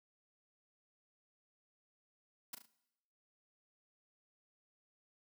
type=noise with echo; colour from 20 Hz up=white; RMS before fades=-44 dBFS; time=2.53-2.55 s; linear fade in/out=5 ms; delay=36 ms; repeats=3; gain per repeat=-7 dB; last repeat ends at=2.658 s; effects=noise-tail reverb RT60 0.9 s tail -19 dB re dry + high-pass 200 Hz 12 dB/octave